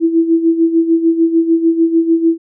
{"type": "tone with tremolo", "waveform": "sine", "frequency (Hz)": 330, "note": "E4", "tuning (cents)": 2, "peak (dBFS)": -6, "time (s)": [0, 2.38], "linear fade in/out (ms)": 50, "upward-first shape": "sine", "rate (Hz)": 6.7, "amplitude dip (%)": 70, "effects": []}